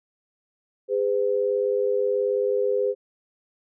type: tone pair together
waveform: sine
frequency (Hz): 407.7 / 506.3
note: G#4 / B4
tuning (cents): -32 / +43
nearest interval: major third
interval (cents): 375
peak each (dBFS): -23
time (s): 0.88-2.95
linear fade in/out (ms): 50
effects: none